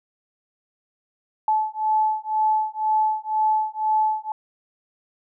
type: beating tone pair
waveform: sine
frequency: 864 / 866 Hz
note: A5 / A5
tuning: -32 / -28 cents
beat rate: 2 Hz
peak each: -22 dBFS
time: 1.48-4.32 s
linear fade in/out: 2 ms
effects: none